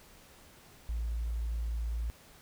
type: tone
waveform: sine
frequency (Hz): 56.9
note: A#1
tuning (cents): -41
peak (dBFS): -30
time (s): 0.89-2.1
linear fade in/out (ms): 0
effects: tanh soft clip ceiling -27 dBFS + pink hiss -57 dBFS RMS until 2.41 s